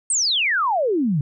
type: exponential sweep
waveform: sine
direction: down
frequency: 8800 to 134.4 Hz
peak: -17 dBFS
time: 0.1-1.21 s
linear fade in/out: 2 ms
effects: none